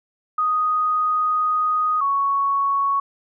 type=tone pair in turn; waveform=sine; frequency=1244.5 / 1111.3 Hz; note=D#6 / C#6; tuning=0 / +4 cents; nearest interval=major second; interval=196 cents; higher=first; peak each=-17 dBFS; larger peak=neither; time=0.38-2.01 / 2.01-3 s; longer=first; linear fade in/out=5 ms; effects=none